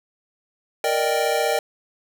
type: chord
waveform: square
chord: Eb major seventh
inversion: second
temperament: equal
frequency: 466.2 / 587.3 / 622.3 / 784 Hz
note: Bb4 / D5 / Eb5 / G5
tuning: 0 / 0 / 0 / 0 cents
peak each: -25 / -26 / -26 / -25 dBFS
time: 0.84-1.59 s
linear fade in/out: 2 ms
effects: none